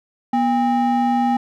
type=ring-modulated tone; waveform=triangle; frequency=523.3 Hz; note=C5; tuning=in tune; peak=-10 dBFS; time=0.33-1.37 s; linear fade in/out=5 ms; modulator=281 Hz; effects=none